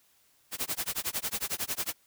white noise with tremolo, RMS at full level -30 dBFS, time 0.51-1.94 s, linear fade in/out 50 ms, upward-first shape sine, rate 11 Hz, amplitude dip 100%, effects white hiss -66 dBFS RMS until 2.06 s

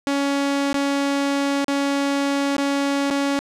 sawtooth tone with dropouts, 280 Hz, C#4, 18 cents sharp, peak -15 dBFS, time 0.07-3.39 s, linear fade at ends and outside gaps 0 ms, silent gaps 0.729-0.743 / 1.644-1.682 / 2.567-2.582 / 3.101-3.108 s, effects low-pass 8000 Hz 12 dB/octave

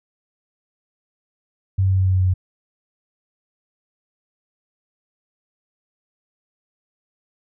sine tone with pitch steps, 95.8 / 95.25 / 94.7 / 94.15 / 93.61 / 93.07 / 92.54 / 92 Hz, G2 / G2 / F#2 / F#2 / F#2 / F#2 / F#2 / F#2, -39 / -49 / +41 / +31 / +21 / +11 / +1 / -9 cents, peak -14 dBFS, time 1.78-2.34 s, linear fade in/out 10 ms, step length 70 ms, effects none

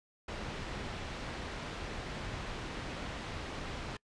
pink low-pass noise, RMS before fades -41 dBFS, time 0.28-3.97 s, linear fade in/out 5 ms, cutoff 3800 Hz, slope 12 dB/octave, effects noise-tail reverb RT60 0.1 s tail -25 dB re dry + resampled to 22050 Hz

